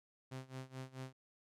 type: tone with tremolo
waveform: sawtooth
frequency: 130.81 Hz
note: C3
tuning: in tune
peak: -39 dBFS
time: 0.31-1.13 s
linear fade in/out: 10 ms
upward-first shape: sine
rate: 4.6 Hz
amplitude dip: 90%
effects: low-pass 10000 Hz 12 dB/octave